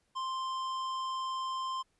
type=tone with hard clipping; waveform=sine; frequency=1046.5 Hz; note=C6; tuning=in tune; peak=-35 dBFS; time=0.15-1.83 s; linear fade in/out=20 ms; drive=11 dB; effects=pink hiss -75 dBFS RMS until 1.99 s + resampled to 24000 Hz